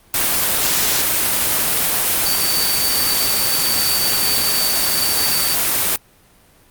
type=tone in noise; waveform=sine; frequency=4568 Hz; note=D8; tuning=49 cents flat; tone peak=-20 dBFS; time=2.26-5.55 s; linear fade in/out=2 ms; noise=white; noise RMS=-17 dBFS; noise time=0.14-5.96 s; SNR=-6 dB; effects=pink hiss -51 dBFS RMS until 6.7 s + Opus 32 kbps